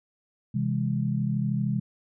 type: chord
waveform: sine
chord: C augmented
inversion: none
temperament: just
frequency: 130.81 / 163.52 / 204.4 Hz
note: C3 / E3 / G#3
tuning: 0 / -14 / -27 cents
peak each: -27 / -30 / -28 dBFS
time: 0.54-1.8 s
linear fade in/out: 10 ms
effects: none